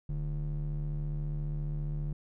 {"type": "ring-modulated tone", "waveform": "triangle", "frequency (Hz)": 92.5, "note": "F#2", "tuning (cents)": 0, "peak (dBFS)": -26, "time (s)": [0.09, 2.13], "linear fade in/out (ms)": 5, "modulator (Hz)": 55.1, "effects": []}